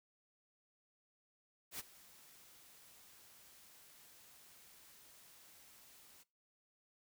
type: noise with ADSR envelope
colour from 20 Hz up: white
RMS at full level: -43 dBFS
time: 1.71-6.24 s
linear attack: 83 ms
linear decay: 24 ms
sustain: -19 dB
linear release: 24 ms
effects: noise-tail reverb RT60 0.3 s tail -22 dB re dry